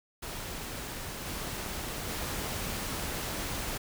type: noise with level steps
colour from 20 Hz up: pink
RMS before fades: -39 / -37 / -35 dBFS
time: 0.22-3.78 s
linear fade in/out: 10 ms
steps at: 1.26 / 2.09 s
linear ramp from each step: 2 ms
effects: none